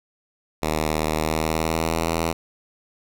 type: tone with pitch glide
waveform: 5% pulse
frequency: 77.78 to 82.41 Hz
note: D#2 to E2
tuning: 0 to 0 cents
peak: -10 dBFS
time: 0.62-2.33 s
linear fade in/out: 10 ms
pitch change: +100 cents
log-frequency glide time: 1.12-2.09 s
effects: none